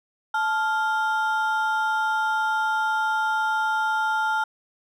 triangle ring-modulated tone, 1135 Hz, C#6, 41 cents sharp, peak -16 dBFS, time 0.34-4.44 s, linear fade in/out 5 ms, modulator 262 Hz, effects none

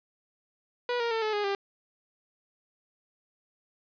sawtooth tone with pitch steps, 487.7 / 468.1 / 449.3 / 431.2 / 413.9 / 397.3 Hz, B4 / A#4 / A4 / A4 / G#4 / G4, -22 / +7 / +36 / -35 / -6 / +23 cents, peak -23 dBFS, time 0.89-1.55 s, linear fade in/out 2 ms, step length 110 ms, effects resampled to 11025 Hz + 10-bit

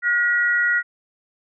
sine tone pair together, 1439.5 / 1916 Hz, F#6 / A#6, -48 / +47 cents, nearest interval perfect fourth, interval 495 cents, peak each -19 dBFS, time 0.02-0.83 s, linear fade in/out 50 ms, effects none

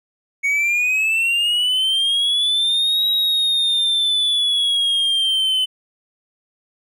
triangle linear two-way sweep, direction up then down, 2220 to 3837 to 3027 Hz, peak -14 dBFS, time 0.43-5.66 s, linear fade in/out 20 ms, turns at 3.07 s, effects none

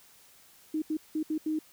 sine tone bursts at uneven times, 311.1 Hz, D#4, in tune, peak -27 dBFS, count 5, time 0.74-0.82 / 0.9-0.97 / 1.15-1.23 / 1.3-1.38 / 1.46-1.59 s, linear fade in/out 5 ms, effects white hiss -58 dBFS RMS until 1.72 s

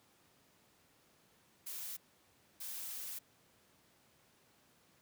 blue noise bursts at uneven times, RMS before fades -44 dBFS, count 2, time 1.66-1.97 / 2.6-3.19 s, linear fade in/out 10 ms, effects pink hiss -69 dBFS RMS until 5.01 s + high-pass 100 Hz 12 dB/octave

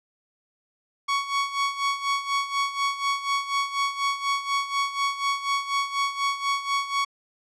sawtooth tone with tremolo, 1116 Hz, C#6, 11 cents sharp, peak -17 dBFS, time 1.08-7.05 s, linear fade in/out 10 ms, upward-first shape sine, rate 4.1 Hz, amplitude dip 75%, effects low-pass 6000 Hz 12 dB/octave

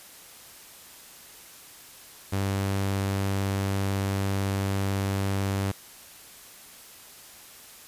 sawtooth tone, 98 Hz, G2, in tune, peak -21 dBFS, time 2.32-5.72 s, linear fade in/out 10 ms, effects white hiss -48 dBFS RMS until 7.87 s + resampled to 32000 Hz

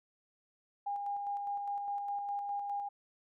sine tone with tremolo, 810 Hz, G#5, 43 cents flat, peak -33 dBFS, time 0.86-2.89 s, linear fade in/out 10 ms, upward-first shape square, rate 4.9 Hz, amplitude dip 30%, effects none

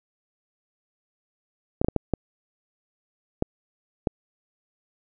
clicks, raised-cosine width 2 ms, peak -8 dBFS, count 7, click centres 1.815 / 1.846 / 1.885 / 1.963 / 2.137 / 3.424 / 4.072 s, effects none

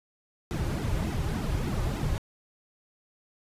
brown noise with flanger, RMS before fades -29 dBFS, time 0.51-2.18 s, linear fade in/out 0 ms, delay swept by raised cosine 1.7 to 4.5 ms, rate 3.4 Hz, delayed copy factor -0.95, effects resampled to 32000 Hz

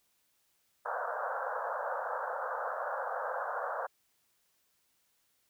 pink band-pass noise, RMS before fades -36 dBFS, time 0.85-3.87 s, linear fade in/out 10 ms, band 490 to 1600 Hz, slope 96 dB/octave, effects white hiss -74 dBFS RMS until 5.49 s

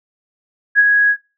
sine tone with ADSR envelope, 1661.2 Hz, G#6, in tune, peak -5 dBFS, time 0.75-1.17 s, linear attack 41 ms, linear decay 31 ms, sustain -4 dB, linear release 70 ms, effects noise-tail reverb RT60 0.3 s tail -20 dB re dry

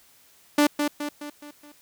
sawtooth tone with echo, 293.7 Hz, D4, in tune, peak -12 dBFS, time 0.58-0.67 s, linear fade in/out 5 ms, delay 210 ms, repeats 5, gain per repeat -6 dB, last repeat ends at 1.72 s, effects white hiss -57 dBFS RMS until 1.81 s

